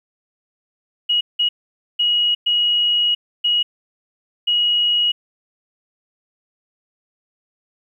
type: tone bursts at uneven times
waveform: sine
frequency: 2900 Hz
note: F#7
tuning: 35 cents flat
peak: -14 dBFS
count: 6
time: 1.09-1.21 / 1.39-1.49 / 1.99-2.35 / 2.46-3.15 / 3.44-3.63 / 4.47-5.12 s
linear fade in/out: 10 ms
effects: 9-bit